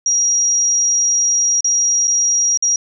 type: tone with dropouts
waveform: sine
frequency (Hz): 5710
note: F8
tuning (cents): +37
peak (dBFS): -12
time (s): 0.06-2.76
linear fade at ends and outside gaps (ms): 2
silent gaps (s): 1.607-1.644 / 2.073-2.078 / 2.574-2.624
effects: none

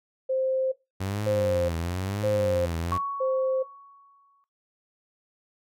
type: tone bursts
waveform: sine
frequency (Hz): 524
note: C5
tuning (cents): +2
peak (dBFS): -23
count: 4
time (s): 0.29-3.63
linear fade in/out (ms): 10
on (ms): 430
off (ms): 540
type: tone with vibrato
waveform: sawtooth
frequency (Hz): 93.6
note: F#2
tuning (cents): +20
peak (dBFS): -24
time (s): 1-2.98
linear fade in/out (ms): 10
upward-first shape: triangle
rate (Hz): 0.99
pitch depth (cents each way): 240
type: tone with exponential decay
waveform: sine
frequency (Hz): 1116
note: C#6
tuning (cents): +11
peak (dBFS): -23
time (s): 2.92-4.44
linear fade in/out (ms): 0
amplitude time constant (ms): 330
effects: noise-tail reverb RT60 0.2 s tail -17 dB re dry

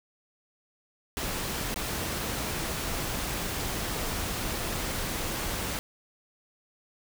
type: noise with dropouts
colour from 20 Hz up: pink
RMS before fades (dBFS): -32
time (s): 1.17-5.79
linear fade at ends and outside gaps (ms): 0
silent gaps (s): 1.742-1.76
effects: none

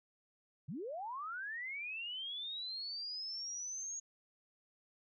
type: linear sweep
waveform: sine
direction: up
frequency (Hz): 116.54 to 6660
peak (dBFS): -40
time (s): 0.68-4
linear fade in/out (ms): 10
effects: none

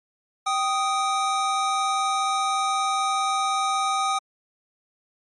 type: tone pair together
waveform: square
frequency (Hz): 779.5 / 1244.5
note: G5 / D#6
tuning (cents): -10 / 0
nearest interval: minor sixth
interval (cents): 810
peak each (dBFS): -26 / -24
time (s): 0.46-4.19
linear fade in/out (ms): 10
effects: MP3 48 kbps

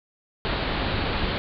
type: low-pass noise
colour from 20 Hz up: pink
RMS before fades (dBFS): -26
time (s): 0.45-1.38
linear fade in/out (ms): 0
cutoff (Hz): 4500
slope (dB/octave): 96
effects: none

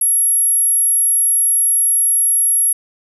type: tone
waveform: sine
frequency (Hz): 11230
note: F9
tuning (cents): +8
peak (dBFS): -11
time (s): 0.01-2.73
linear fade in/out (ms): 5
effects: none

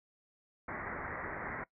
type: low-pass noise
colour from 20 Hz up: white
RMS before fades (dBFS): -41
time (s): 0.68-1.64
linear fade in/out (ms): 5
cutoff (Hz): 2100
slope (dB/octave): 96
effects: noise-tail reverb RT60 0.1 s tail -20 dB re dry

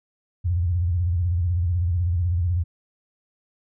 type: tone with vibrato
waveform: sine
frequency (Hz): 87.2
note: F2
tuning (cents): -2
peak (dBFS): -19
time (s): 0.44-2.64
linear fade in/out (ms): 20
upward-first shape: square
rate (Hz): 16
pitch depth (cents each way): 100
effects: none

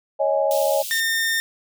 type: chord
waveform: sine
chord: C# suspended second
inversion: none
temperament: equal with one note detuned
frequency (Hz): 554.4 / 629.5 / 830.6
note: C#5 / D#5 / G#5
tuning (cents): 0 / +20 / 0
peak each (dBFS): -20 / -21 / -25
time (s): 0.19-0.83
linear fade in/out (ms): 20
type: high-pass noise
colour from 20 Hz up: white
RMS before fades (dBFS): -31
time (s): 0.51-1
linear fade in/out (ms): 0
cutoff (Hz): 2700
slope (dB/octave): 48
type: tone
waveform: sawtooth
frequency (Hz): 1818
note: A#6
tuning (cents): -44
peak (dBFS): -16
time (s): 0.91-1.4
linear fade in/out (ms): 0
effects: none

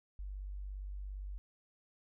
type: tone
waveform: sine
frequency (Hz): 48.7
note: G1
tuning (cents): -11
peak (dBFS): -40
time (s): 0.19-1.38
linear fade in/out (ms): 0
effects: none

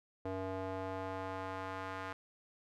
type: tone with band-pass filter sweep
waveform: square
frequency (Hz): 94.7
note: F#2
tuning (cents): +41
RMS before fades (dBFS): -41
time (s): 0.25-2.13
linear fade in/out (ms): 5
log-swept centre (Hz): 550 to 1300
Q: 1.3
effects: none

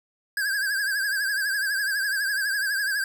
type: tone with vibrato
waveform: square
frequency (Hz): 1617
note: G#6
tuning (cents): -47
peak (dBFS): -24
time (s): 0.37-3.04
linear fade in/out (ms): 2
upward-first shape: triangle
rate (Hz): 12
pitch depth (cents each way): 100
effects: 10-bit

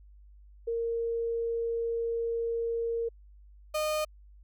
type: tone pair in turn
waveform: sine / 35% pulse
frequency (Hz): 462.9 / 613.1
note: A#4 / D#5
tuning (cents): -12 / -26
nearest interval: perfect fourth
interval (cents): 486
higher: second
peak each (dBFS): -28 / -26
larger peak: second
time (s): 0.67-3.09 / 3.74-4.05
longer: first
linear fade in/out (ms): 10
effects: added 50 Hz sine -51 dBFS peak until 4.43 s

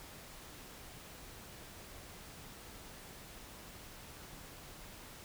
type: silence
effects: pink hiss -52 dBFS RMS until 5.24 s

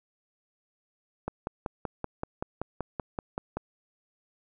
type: click train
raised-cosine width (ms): 1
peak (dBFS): -17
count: 13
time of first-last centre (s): 1.28-3.57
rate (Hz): 5.24
effects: none

